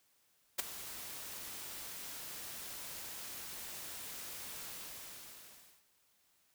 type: noise with ADSR envelope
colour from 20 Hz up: white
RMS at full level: -32 dBFS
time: 0.58-5.86 s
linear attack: 15 ms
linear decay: 13 ms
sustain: -14 dB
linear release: 1200 ms
effects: white hiss -73 dBFS RMS until 6.54 s